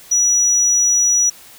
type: tone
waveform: sine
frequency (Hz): 5850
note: F#8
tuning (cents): -21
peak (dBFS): -10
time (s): 0.11-1.3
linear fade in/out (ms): 10
effects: tanh soft clip ceiling -8 dBFS + white hiss -42 dBFS RMS until 1.58 s